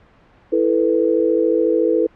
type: chord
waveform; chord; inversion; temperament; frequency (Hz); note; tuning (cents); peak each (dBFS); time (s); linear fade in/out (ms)
sine; E suspended fourth; none; equal; 329.6 / 440 / 493.9; E4 / A4 / B4; 0 / 0 / 0; -18; 0.52-2.07; 10
effects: pink hiss -51 dBFS RMS until 2.15 s + low-pass 2000 Hz 12 dB/octave